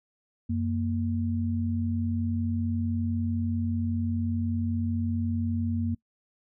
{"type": "tone pair together", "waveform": "sine", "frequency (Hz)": [92.39, 232.8], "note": ["F#2", "A#3"], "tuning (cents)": [-2, -2], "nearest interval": "octave + major third", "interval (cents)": 1600, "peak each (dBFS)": -28, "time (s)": [0.49, 5.95], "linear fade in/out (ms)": 10, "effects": ["noise-tail reverb RT60 0.1 s tail -22 dB re dry"]}